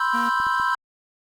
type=chord; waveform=triangle; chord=C major seventh; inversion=third; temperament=equal; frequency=987.8 / 1046.5 / 1318.5 / 1568 Hz; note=B5 / C6 / E6 / G6; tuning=0 / 0 / 0 / 0 cents; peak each=-23 dBFS; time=0-0.75 s; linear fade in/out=5 ms
type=tone; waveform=45% pulse; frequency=236.3 Hz; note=A#3; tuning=24 cents sharp; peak=-28 dBFS; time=0.13-0.3 s; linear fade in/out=20 ms
type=clicks; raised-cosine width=3 ms; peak=-28 dBFS; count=3; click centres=0.401 / 0.468 / 0.599 s
effects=Opus 32 kbps